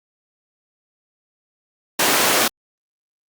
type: high-pass noise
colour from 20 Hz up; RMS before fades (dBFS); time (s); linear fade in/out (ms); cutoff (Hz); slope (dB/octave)
pink; -17; 1.99-2.48; 5; 360; 12
effects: Opus 48 kbps